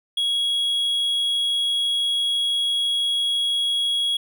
triangle tone, 3322 Hz, G#7, in tune, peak -18 dBFS, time 0.17-4.17 s, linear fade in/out 5 ms, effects none

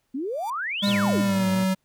sine exponential two-way sweep, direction up then down, 246.9 to 4186 to 246.9 Hz, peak -26 dBFS, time 0.14-1.22 s, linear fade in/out 10 ms, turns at 0.88 s
5% pulse tone with exponential growth, 1178 Hz, D6, 5 cents sharp, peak -27 dBFS, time 0.22-0.5 s, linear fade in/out 2 ms, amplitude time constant 59 ms
square tone with pitch glide, 201.4 to 189 Hz, G3 to F#3, +47 to +37 cents, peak -21 dBFS, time 0.82-1.75 s, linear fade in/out 20 ms, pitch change -110 cents, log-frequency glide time 1.2-1.45 s
sawtooth tone with vibrato, 110 Hz, A2, in tune, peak -27 dBFS, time 0.86-1.65 s, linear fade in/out 20 ms, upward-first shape sine, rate 5.8 Hz, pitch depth 150 cents each way
effects pink hiss -72 dBFS RMS until 1.84 s

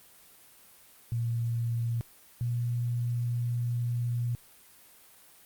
sine tone pair in turn, 117 / 120.08 Hz, A#2 / B2, +7 / -48 cents, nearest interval unison, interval 45 cents, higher second, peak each -27 dBFS, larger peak neither, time 1.12-2.01 / 2.41-4.35 s, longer second, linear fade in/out 0 ms, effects white hiss -56 dBFS RMS until 5.45 s + Opus 32 kbps

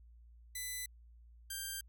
5% pulse tone pair in turn, 2000 / 1581.9 Hz, B6 / G6, +21 / +15 cents, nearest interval major third, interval 406 cents, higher first, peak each -29 / -29 dBFS, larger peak neither, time 0.55-0.86 / 1.5-1.81 s, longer neither, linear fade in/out 5 ms, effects added 58 Hz sine -56 dBFS peak until 1.88 s

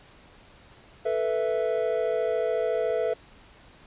triangle chord, A suspended second, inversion none, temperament equal, 440 / 493.9 / 659.3 Hz, A4 / B4 / E5, 0 / 0 / 0 cents, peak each -26 dBFS, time 1.05-3.14 s, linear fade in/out 10 ms, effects pink hiss -53 dBFS RMS until 3.86 s + resampled to 8000 Hz

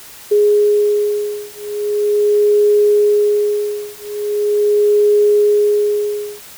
sine beating tone pair, 415.3 / 415.71 Hz, G#4 / G#4, 0 / +2 cents, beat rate 0.41 Hz, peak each -14 dBFS, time 0.31-6.41 s, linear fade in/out 10 ms, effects white hiss -37 dBFS RMS until 6.57 s

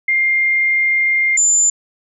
sine tone pair in turn, 2111 / 7119 Hz, C7 / A8, +15 / +19 cents, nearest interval octave + major sixth, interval 2104 cents, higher second, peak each -12 / -10 dBFS, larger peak second, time 0.08-1.37 / 1.37-1.7 s, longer first, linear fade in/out 5 ms, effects none

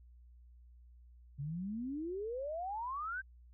sine exponential sweep, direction up, 134.3 to 1595 Hz, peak -37 dBFS, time 1.38-3.22 s, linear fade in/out 20 ms, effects added 60 Hz sine -56 dBFS peak until 3.53 s

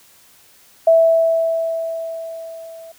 sine tone with level ramp, 657 Hz, E5, 6 cents flat, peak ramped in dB -7 to -35 dBFS, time 0.87-2.92 s, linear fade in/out 5 ms, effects white hiss -50 dBFS RMS until 2.98 s

